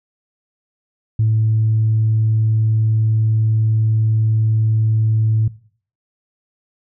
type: tone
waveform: sine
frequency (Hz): 110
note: A2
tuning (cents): 0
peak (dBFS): -11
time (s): 1.19-5.48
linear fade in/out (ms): 5
effects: noise-tail reverb RT60 0.5 s tail -20 dB re dry + tanh soft clip ceiling -8 dBFS